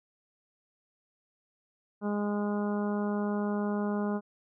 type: harmonic tone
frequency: 206.2 Hz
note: G#3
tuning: 12 cents flat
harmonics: 1 / 2 / 3 / 4 / 5 / 6 / 7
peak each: -29 / -35 / -39 / -41 / -43 / -45 / -46 dBFS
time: 2.01-4.21 s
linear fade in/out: 50 ms
effects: none